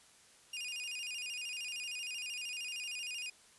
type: tone with vibrato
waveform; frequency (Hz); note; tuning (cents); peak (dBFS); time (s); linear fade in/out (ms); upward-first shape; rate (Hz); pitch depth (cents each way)
sawtooth; 2635; E7; -1; -36; 0.53-3.3; 5; square; 13; 110
effects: white hiss -62 dBFS RMS until 3.58 s + resampled to 24000 Hz